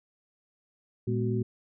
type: tone cluster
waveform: sine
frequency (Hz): 115.3 / 207.3 / 247.6 / 373.2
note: A#2 / G#3 / B3 / F#4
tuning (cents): -19 / -3 / +5 / +15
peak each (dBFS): -28 / -33 / -34 / -32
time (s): 1.07-1.43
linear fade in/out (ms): 10
effects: none